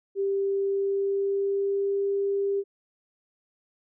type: tone with pitch glide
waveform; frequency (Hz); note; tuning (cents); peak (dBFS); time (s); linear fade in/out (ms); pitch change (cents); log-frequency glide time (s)
sine; 393.9 to 397.6; G4 to G4; +8 to +25; -23; 0.15-2.64; 50; +17; 0.58-2.04
effects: none